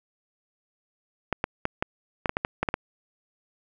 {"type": "clicks", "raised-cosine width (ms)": 0.5, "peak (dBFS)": -9, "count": 11, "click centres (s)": [1.327, 1.441, 1.654, 1.825, 2.258, 2.294, 2.369, 2.449, 2.63, 2.688, 2.741], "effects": []}